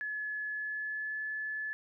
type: tone with pitch glide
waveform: sine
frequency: 1708 to 1725.9 Hz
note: G#6 to A6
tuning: +48 to -34 cents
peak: -34 dBFS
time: 0.01-1.73 s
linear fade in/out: 0 ms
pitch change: +18 cents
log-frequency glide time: 0.46-1.2 s
effects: none